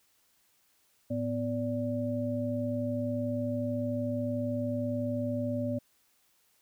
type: tone cluster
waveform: sine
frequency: 110.8 / 249.1 / 580 Hz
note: A2 / B3 / D5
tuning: +13 / +15 / -22 cents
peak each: -35 / -32 / -34 dBFS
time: 1.1-5.79 s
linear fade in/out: 10 ms
effects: white hiss -69 dBFS RMS until 6.61 s